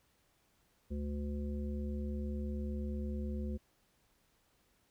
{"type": "harmonic tone", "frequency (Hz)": 72.6, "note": "D2", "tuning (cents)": -19, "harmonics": [1, 3, 5, 7], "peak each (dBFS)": [-37, -40, -48, -50], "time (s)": [0.9, 3.58], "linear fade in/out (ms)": 20, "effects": ["pink hiss -73 dBFS RMS until 4.9 s"]}